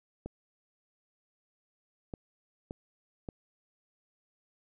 clicks, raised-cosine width 2 ms, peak -25 dBFS, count 4, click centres 0.26 / 2.138 / 2.709 / 3.288 s, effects none

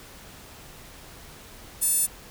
sawtooth tone with high-pass filter, 880 Hz, A5, in tune, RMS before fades -23 dBFS, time 1.81-2.07 s, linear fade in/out 20 ms, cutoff 9700 Hz, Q 3.9, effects pink hiss -46 dBFS RMS until 2.3 s

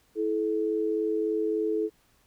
sine tone pair together, 328 / 431.5 Hz, E4 / A4, -9 / -34 cents, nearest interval perfect fourth, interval 475 cents, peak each -29 / -26 dBFS, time 0.15-1.9 s, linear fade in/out 50 ms, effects pink hiss -65 dBFS RMS until 2.26 s

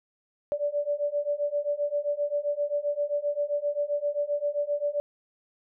sine beating tone pair, 578 / 585.6 Hz, D5 / D5, -28 / -5 cents, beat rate 7.6 Hz, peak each -29 / -28 dBFS, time 0.52-5 s, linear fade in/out 0 ms, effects none

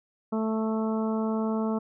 harmonic tone, 220.2 Hz, A3, 2 cents sharp, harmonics 1 / 2 / 3 / 4 / 5 / 6, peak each -26 / -32 / -36 / -38 / -40 / -42 dBFS, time 0.32-1.79 s, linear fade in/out 10 ms, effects none

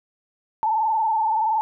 sine tone with frequency modulation, 880 Hz, A5, in tune, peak -18 dBFS, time 0.63-1.61 s, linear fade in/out 0 ms, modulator 21.3 Hz, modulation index 1.6, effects none

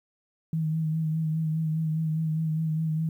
sine tone with vibrato, 158.5 Hz, D#3, 32 cents sharp, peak -24 dBFS, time 0.53-3.09 s, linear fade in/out 2 ms, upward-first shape sine, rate 4.9 Hz, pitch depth 32 cents each way, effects 10-bit

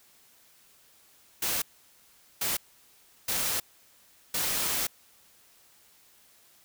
white noise bursts at uneven times, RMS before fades -29 dBFS, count 4, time 1.42-1.62 / 2.41-2.57 / 3.28-3.6 / 4.34-4.87 s, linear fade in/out 5 ms, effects white hiss -60 dBFS RMS until 6.64 s

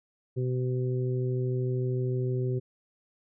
harmonic tone, 126.7 Hz, B2, 45 cents sharp, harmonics 1 / 2 / 3 / 4, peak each -27 / -40 / -32 / -43 dBFS, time 0.36-2.6 s, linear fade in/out 20 ms, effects none

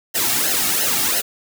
white noise with flanger, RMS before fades -19 dBFS, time 0.14-1.22 s, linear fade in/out 20 ms, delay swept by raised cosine 0.84 to 2.04 ms, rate 2.9 Hz, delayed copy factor -1, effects none

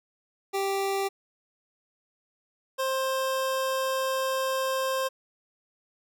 25% pulse tone pair in turn, 392 / 527.8 Hz, G4 / C5, 0 / +15 cents, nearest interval perfect fourth, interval 515 cents, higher second, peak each -22 dBFS, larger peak neither, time 0.53-1.09 / 2.78-5.09 s, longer second, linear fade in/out 20 ms, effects none

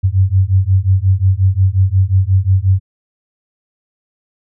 sine beating tone pair, 92.5 / 98.1 Hz, F#2 / G2, 0 / +2 cents, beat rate 5.6 Hz, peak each -12 dBFS, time 0.03-2.8 s, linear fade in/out 20 ms, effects none

